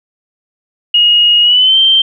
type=tone with pitch glide; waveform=sine; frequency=2876 to 3136 Hz; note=F#7 to G7; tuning=-50 to 0 cents; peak=-5 dBFS; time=0.94-2.02 s; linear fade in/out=5 ms; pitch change=+150 cents; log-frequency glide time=1.42-1.78 s; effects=none